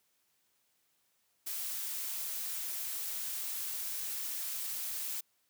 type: noise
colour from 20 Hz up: blue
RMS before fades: -38 dBFS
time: 1.46-5.21 s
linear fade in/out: 10 ms
effects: white hiss -75 dBFS RMS until 5.49 s + high-pass 60 Hz 12 dB/octave